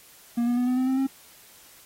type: tone with pitch steps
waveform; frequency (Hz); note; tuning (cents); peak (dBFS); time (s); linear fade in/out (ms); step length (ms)
triangle; 236.7 / 241.7 / 246.8 / 251.9 / 257.2 / 262.6 / 268.2; A#3 / B3 / B3 / B3 / C4 / C4 / C4; +27 / -37 / -1 / +34 / -30 / +6 / +43; -19; 0.37-1.07; 10; 100
effects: white hiss -52 dBFS RMS until 1.85 s + AAC 48 kbps